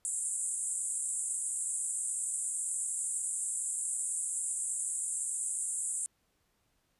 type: band-pass noise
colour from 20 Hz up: white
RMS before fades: -35 dBFS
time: 0.05-6.06 s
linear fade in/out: 0 ms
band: 7400 to 9800 Hz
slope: 96 dB/octave
effects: pink hiss -75 dBFS RMS until 6.99 s + resampled to 32000 Hz